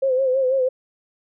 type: tone with vibrato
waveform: sine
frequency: 523.3 Hz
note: C5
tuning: in tune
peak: -16 dBFS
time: 0.02-0.69 s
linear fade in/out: 10 ms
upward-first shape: sine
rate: 6.1 Hz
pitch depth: 62 cents each way
effects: none